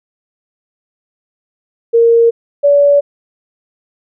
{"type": "tone pair in turn", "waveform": "sine", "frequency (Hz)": [463.8, 572.3], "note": ["A#4", "D5"], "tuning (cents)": [-9, -45], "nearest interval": "major third", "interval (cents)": 364, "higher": "second", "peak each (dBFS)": -5, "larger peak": "neither", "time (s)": [[1.93, 2.31], [2.63, 3.01]], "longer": "neither", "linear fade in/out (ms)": 20, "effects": []}